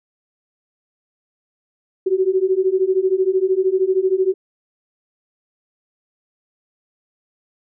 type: beating tone pair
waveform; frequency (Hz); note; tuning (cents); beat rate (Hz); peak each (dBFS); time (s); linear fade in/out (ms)
sine; 370 / 383; F#4 / G4; 0 / -40; 13; -18 / -17; 2.06-4.34; 10
effects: none